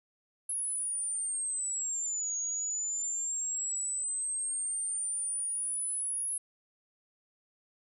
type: exponential two-way sweep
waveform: sine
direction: down then up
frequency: 10620 to 6650 to 10620 Hz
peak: -31 dBFS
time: 0.49-6.38 s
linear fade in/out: 5 ms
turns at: 2.37 s
effects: none